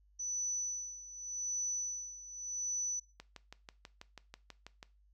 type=tone with tremolo; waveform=sine; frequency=5970 Hz; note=F#8; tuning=15 cents sharp; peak=-33 dBFS; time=0.19-3 s; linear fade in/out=10 ms; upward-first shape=sine; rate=0.86 Hz; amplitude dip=80%
type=click train; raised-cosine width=0.2 ms; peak=-30 dBFS; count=11; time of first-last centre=3.2-4.829 s; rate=6.14 Hz
effects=noise-tail reverb RT60 0.3 s tail -18 dB re dry + added 50 Hz sine -64 dBFS peak until 5.13 s